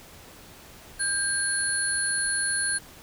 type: tone cluster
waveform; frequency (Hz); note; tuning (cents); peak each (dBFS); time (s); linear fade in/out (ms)
sine; 1594 / 4293 / 10020; G6 / C8 / D#9; +28 / +44 / +11; -28 / -33 / -26; 0.99-2.79; 20
effects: pink hiss -48 dBFS RMS until 3.02 s